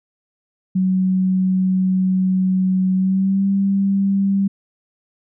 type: tone with pitch glide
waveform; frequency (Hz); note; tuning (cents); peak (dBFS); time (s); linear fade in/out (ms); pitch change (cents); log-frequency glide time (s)
sine; 186.8 to 196.43; F#3 to G3; +17 to +4; -14; 0.75-4.48; 10; +87; 2.94-3.46
effects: none